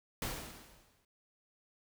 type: noise with exponential decay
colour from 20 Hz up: pink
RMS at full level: -36 dBFS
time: 0.22-1.05 s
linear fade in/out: 2 ms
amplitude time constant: 180 ms
effects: none